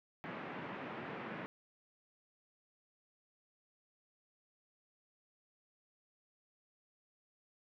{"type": "band-pass noise", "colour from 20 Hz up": "pink", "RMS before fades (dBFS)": -45, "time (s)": [0.24, 1.46], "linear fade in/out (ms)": 0, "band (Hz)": [150, 2400], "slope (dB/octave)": 24, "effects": []}